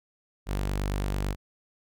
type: tone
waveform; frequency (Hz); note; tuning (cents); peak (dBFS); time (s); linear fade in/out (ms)
sawtooth; 49; G1; 0; -23; 0.46-1.36; 50
effects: none